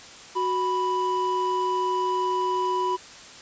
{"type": "tone pair together", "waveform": "triangle", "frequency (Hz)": [370, 987.8], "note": ["F#4", "B5"], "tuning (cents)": [0, 0], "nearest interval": "octave + perfect fourth", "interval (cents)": 1700, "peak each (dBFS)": [-25, -22], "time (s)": [0.35, 2.97], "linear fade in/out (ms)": 20, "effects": ["white hiss -44 dBFS RMS until 3.41 s", "resampled to 16000 Hz"]}